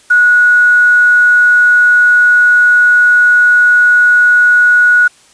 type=tone with quantisation; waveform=sine; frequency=1460 Hz; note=F#6; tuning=24 cents flat; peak=-4 dBFS; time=0.1-5.08 s; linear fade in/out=10 ms; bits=5; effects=white hiss -45 dBFS RMS until 5.33 s + resampled to 22050 Hz